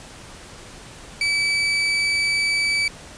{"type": "tone", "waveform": "30% pulse", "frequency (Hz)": 2300, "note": "D7", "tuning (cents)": -37, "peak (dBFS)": -16, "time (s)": [1.21, 2.88], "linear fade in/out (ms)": 2, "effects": ["pink hiss -41 dBFS RMS until 3.17 s", "resampled to 22050 Hz"]}